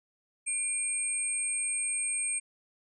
sine tone pair together, 2386 / 8530 Hz, D7 / C9, +27 / +32 cents, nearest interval octave + minor seventh, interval 2205 cents, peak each -37 / -29 dBFS, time 0.46-2.4 s, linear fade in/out 20 ms, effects none

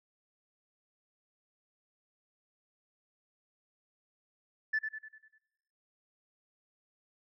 sine tone with echo, 1748 Hz, A6, 12 cents flat, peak -26 dBFS, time 4.73-4.79 s, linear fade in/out 10 ms, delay 99 ms, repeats 6, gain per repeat -6 dB, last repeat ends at 5.384 s, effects noise-tail reverb RT60 1.0 s tail -21 dB re dry + tanh soft clip ceiling -24 dBFS

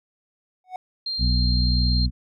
triangle tone with exponential growth, 740 Hz, F#5, in tune, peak -23 dBFS, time 0.64-0.76 s, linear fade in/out 2 ms, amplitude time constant 24 ms
sine tone, 4186 Hz, C8, in tune, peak -25 dBFS, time 1.06-2.06 s, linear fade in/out 5 ms
harmonic tone, 61.1 Hz, B1, 18 cents flat, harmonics 1 / 2 / 3 / 4, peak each -19 / -25 / -29 / -31 dBFS, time 1.18-2.11 s, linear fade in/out 50 ms
effects none

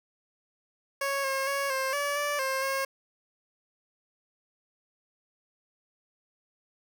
15% pulse tone with pitch steps, 553 / 538 / 556 / 530 / 574 / 582 / 531 / 540 Hz, C#5 / C5 / C#5 / C5 / D5 / D5 / C5 / C#5, -4 / +48 / +5 / +22 / -40 / -16 / +25 / -45 cents, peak -21 dBFS, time 1.01-2.85 s, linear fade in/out 5 ms, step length 230 ms, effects none

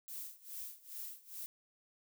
violet noise with tremolo, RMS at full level -44 dBFS, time 0.08-1.46 s, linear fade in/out 0 ms, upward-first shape sine, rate 2.4 Hz, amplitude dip 90%, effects none

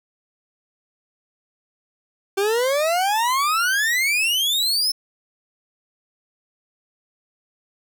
40% pulse exponential sweep, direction up, 384.3 to 5350 Hz, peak -17 dBFS, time 2.37-4.92 s, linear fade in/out 10 ms, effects none

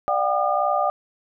sine tone cluster, 590 / 720 / 783 / 1211 Hz, D5 / F#5 / G5 / D#6, +8 / -47 / -2 / -47 cents, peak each -24 dBFS, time 0.08-0.9 s, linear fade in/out 0 ms, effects none

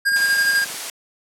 square tone with tremolo, 1617 Hz, G#6, 47 cents flat, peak -15 dBFS, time 0.05-0.65 s, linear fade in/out 20 ms, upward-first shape square, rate 12 Hz, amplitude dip 30%
click train, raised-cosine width 5 ms, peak -20 dBFS, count 16, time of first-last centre 0.12-0.742 s, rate 24.1 Hz
white noise, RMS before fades -28 dBFS, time 0.16-0.9 s, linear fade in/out 2 ms
effects high-pass 400 Hz 12 dB/octave + low-pass 11000 Hz 12 dB/octave

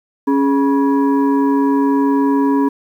sine tone with frequency modulation, 277.2 Hz, C#4, in tune, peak -11 dBFS, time 0.27-2.69 s, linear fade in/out 10 ms, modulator 695 Hz, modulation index 0.72, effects 8-bit

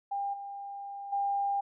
sine tone with level steps, 800 Hz, G5, 35 cents sharp, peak -30 / -38 / -27 dBFS, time 0.11-1.61 s, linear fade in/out 10 ms, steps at 0.33 / 1.12 s, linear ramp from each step 10 ms, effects none

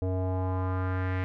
square tone with low-pass filter sweep, 92.8 Hz, F#2, 6 cents sharp, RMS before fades -29 dBFS, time 0.02-1.24 s, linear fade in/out 0 ms, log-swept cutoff 550 to 2100 Hz, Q 2.5, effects none

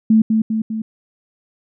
sine tone with echo, 220 Hz, A3, in tune, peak -8 dBFS, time 0.1-0.22 s, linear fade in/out 5 ms, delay 200 ms, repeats 3, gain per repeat -4 dB, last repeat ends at 0.82 s, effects none

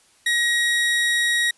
30% pulse tone, 1896 Hz, A#6, 29 cents sharp, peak -15 dBFS, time 0.26-1.51 s, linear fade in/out 5 ms, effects white hiss -57 dBFS RMS until 1.57 s + resampled to 24000 Hz

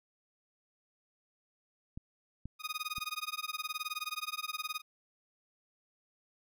clicks, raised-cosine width 5 ms, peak -30 / -29 / -35 dBFS, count 3, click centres 1.975 / 2.456 / 2.982 s
15% pulse tone with tremolo, 1240 Hz, D#6, 6 cents flat, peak -27 dBFS, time 2.59-4.82 s, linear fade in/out 50 ms, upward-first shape sine, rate 19 Hz, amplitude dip 100%
effects none

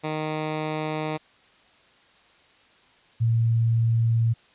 10% pulse / sine tone pair in turn, 154.9 / 114.81 Hz, D#3 / A#2, -7 / -26 cents, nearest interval perfect fourth, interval 519 cents, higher first, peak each -18 dBFS, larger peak neither, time 0.03-1.18 / 3.2-4.34 s, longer first, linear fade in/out 20 ms, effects white hiss -57 dBFS RMS until 4.54 s + resampled to 8000 Hz

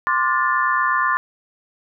sine chord, D minor seventh, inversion third, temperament equal with one note detuned, 1046.5 / 1174.7 / 1429.6 / 1760 Hz, C6 / D6 / F6 / A6, 0 / 0 / +40 / 0 cents, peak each -20 / -22 / -25 / -21 dBFS, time 0.07-1.17 s, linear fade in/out 0 ms, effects none

